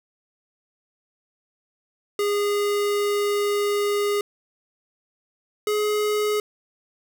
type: tone pair in turn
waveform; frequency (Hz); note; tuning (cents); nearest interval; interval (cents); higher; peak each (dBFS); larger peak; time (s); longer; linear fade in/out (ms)
square; 409.9 / 420.7; G#4 / G#4; -23 / +22; unison; 45; second; -21; neither; 2.19-4.21 / 5.67-6.4; first; 2
effects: none